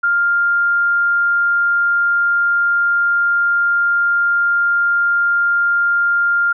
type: tone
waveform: sine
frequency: 1400 Hz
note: F6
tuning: 4 cents sharp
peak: -12 dBFS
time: 0.03-6.53 s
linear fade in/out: 10 ms
effects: none